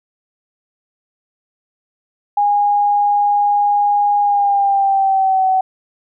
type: tone with pitch glide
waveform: sine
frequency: 820 to 756.3 Hz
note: G#5 to F#5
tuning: -22 to +38 cents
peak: -11 dBFS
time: 2.37-5.61 s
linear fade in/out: 5 ms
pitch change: -140 cents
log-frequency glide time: 4.21-5.47 s
effects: none